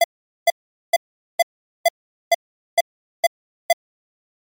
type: tone bursts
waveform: square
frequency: 679 Hz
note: F5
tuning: 49 cents flat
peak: -11 dBFS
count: 9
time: 0.01-3.729 s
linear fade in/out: 5 ms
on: 31 ms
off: 430 ms
effects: MP3 96 kbps